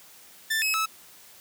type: tone with pitch steps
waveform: sawtooth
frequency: 1773 / 2567 / 1301 Hz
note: A6 / E7 / E6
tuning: +13 / -47 / -23 cents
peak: -20 dBFS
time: 0.5-0.86 s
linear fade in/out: 10 ms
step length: 120 ms
effects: white hiss -51 dBFS RMS until 1.4 s + high-pass 80 Hz 12 dB/octave